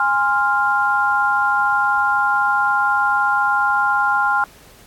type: chord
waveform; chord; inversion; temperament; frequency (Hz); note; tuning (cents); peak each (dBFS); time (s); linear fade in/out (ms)
sine; F minor; first; equal with one note detuned; 822.5 / 1046.5 / 1396.9; Ab5 / C6 / F6; -17 / 0 / 0; -19 / -21 / -17; 0-4.44; 2
effects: pink hiss -47 dBFS RMS until 4.86 s + AAC 64 kbps